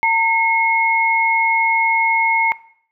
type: tone pair together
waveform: sine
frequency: 910 / 2166 Hz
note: A#5 / C#7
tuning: -42 / -41 cents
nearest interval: octave + minor third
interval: 1501 cents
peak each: -15 dBFS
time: 0.03-2.52 s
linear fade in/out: 0 ms
effects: noise-tail reverb RT60 0.6 s tail -19 dB re dry